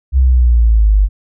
sine linear sweep, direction down, 66.8 to 48.04 Hz, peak -6 dBFS, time 0.12-1.09 s, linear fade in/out 50 ms, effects none

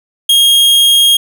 45% pulse tone, 3255 Hz, G#7, 36 cents flat, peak -5 dBFS, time 0.29-1.17 s, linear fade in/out 5 ms, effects none

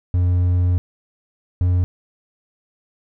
triangle tone pair in turn, 89.2 / 89.55 Hz, F2 / F2, +37 / +44 cents, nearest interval unison, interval 7 cents, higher second, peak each -12 dBFS, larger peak neither, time 0.14-0.78 / 1.61-1.84 s, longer first, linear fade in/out 0 ms, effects none

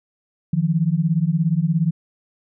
sine beating tone pair, 155.5 / 172.5 Hz, D#3 / F3, -1 / -21 cents, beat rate 17 Hz, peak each -19 dBFS, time 0.53-1.91 s, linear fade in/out 5 ms, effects none

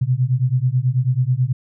sine beating tone pair, 122.7 / 131.9 Hz, B2 / C3, -11 / +14 cents, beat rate 9.2 Hz, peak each -18 dBFS, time 0.01-1.53 s, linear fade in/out 10 ms, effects none

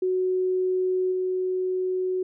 sine tone with level steps, 370 Hz, F#4, in tune, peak -21 / -23 dBFS, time 0.02-2.23 s, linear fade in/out 5 ms, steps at 1.11 s, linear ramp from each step 20 ms, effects none

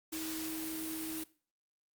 sine tone in noise, 319.1 Hz, D#4, 44 cents sharp, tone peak -39 dBFS, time 0.12-1.24 s, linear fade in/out 10 ms, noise white, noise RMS -42 dBFS, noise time 0.12-1.24 s, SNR 0 dB, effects noise-tail reverb RT60 0.4 s tail -19 dB re dry + Opus 48 kbps

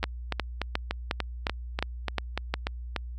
two click trains, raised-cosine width 0.3 ms, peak -12 / -10 dBFS, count 11 / 8, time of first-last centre 0.03-2.963 / 0.04-2.54 s, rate 3.41 / 2.8 Hz, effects added 60 Hz sine -35 dBFS peak until 3.18 s

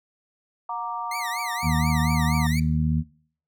sine chord, Gb augmented, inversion none, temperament equal with one note detuned, 725.2 / 932.3 / 1174.7 Hz, Gb5 / Bb5 / D6, -35 / 0 / 0 cents, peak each -34 / -30 / -32 dBFS, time 0.69-2.47 s, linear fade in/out 5 ms
sawtooth tone with vibrato, 2045 Hz, C7, 40 cents flat, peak -27 dBFS, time 1.11-2.6 s, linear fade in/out 5 ms, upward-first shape triangle, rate 4.2 Hz, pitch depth 240 cents each way
harmonic tone, 77.78 Hz, D#2, in tune, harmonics 1 / 2 / 3, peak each -25 / -22 / -26 dBFS, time 1.62-3.04 s, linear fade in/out 50 ms
effects noise-tail reverb RT60 0.5 s tail -20 dB re dry

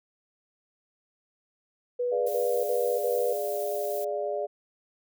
sine tone bursts, 490.2 Hz, B4, 13 cents flat, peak -25 dBFS, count 4, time 1.99-3.334 s, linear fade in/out 10 ms, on 300 ms, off 48 ms
sine chord, D diminished, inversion second, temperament equal, 415.3 / 587.3 / 698.5 Hz, Ab4 / D5 / F5, 0 / 0 / 0 cents, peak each -32 / -30 / -35 dBFS, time 2.11-4.47 s, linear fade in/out 20 ms
violet noise, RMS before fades -40 dBFS, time 2.26-4.05 s, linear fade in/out 10 ms
effects none

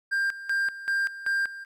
triangle tone with tremolo, 1593 Hz, G6, 27 cents sharp, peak -21 dBFS, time 0.11-1.65 s, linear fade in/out 20 ms, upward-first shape square, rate 2.6 Hz, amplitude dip 80%, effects none

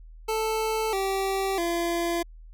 25% pulse tone with pitch steps, 440 / 387.5 / 341.3 Hz, A4 / G4 / F4, 0 / -20 / -40 cents, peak -21 dBFS, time 0.28-2.23 s, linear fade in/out 10 ms, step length 650 ms, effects added 40 Hz sine -43 dBFS peak until 2.53 s

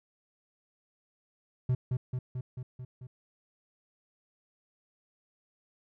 triangle tone with echo, 126.4 Hz, B2, 41 cents sharp, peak -22 dBFS, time 1.69-1.75 s, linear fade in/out 5 ms, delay 220 ms, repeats 6, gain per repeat -3 dB, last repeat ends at 3.07 s, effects none

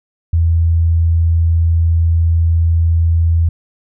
sine tone, 83 Hz, E2, 12 cents sharp, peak -9 dBFS, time 0.33-3.49 s, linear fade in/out 5 ms, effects none

